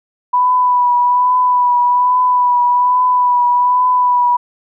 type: tone with vibrato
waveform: sine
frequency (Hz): 987.8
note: B5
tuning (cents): 0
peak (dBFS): -9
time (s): 0.33-4.37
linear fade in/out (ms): 10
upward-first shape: triangle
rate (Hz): 1.2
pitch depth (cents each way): 28
effects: none